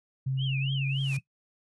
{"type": "tone with pitch glide", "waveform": "sine", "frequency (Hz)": [132.9, 136.01], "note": ["C3", "C#3"], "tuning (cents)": [27, -33], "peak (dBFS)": -26, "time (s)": [0.26, 1.19], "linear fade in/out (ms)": 10, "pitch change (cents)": 40, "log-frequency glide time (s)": [0.42, 0.74]}
{"type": "tone with vibrato", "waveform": "sine", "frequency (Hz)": 2794, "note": "F7", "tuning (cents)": 0, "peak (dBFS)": -33, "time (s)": [0.37, 1.2], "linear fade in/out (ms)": 50, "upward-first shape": "triangle", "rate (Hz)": 3.5, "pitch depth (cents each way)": 280}
{"type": "noise with exponential growth", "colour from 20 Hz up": "white", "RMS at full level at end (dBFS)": -40, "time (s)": [0.82, 1.17], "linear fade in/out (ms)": 5, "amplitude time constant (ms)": 76}
{"effects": ["noise-tail reverb RT60 0.1 s tail -17 dB re dry", "resampled to 24000 Hz"]}